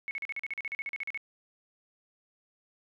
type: tone bursts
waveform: sine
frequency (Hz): 2200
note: C#7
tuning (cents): -14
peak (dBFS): -32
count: 16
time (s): 0.08-1.175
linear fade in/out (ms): 0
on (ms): 30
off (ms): 41
effects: none